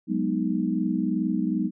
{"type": "chord", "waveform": "sine", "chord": "G# minor seventh", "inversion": "third", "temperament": "equal", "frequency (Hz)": [185, 207.7, 246.9, 311.1], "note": ["F#3", "G#3", "B3", "D#4"], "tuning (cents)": [0, 0, 0, 0], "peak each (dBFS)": -28, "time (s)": [0.07, 1.71], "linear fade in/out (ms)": 50, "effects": []}